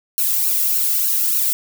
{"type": "noise with flanger", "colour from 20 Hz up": "violet", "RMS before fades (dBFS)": -18, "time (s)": [0.18, 1.53], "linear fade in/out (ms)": 0, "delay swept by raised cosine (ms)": [0.71, 1.52], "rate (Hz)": 3.4, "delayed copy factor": 0.8, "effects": []}